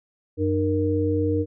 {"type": "tone cluster", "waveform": "sine", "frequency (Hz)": [94.6, 303, 467], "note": ["F#2", "D#4", "A#4"], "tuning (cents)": [39, -46, 3], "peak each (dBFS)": -24, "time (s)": [0.37, 1.46], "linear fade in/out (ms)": 50, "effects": []}